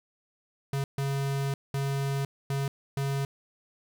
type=tone bursts at uneven times; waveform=square; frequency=138.2 Hz; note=C#3; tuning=5 cents flat; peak=-28 dBFS; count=5; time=0.73-0.84 / 0.98-1.54 / 1.74-2.25 / 2.5-2.68 / 2.97-3.25 s; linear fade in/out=2 ms; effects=9-bit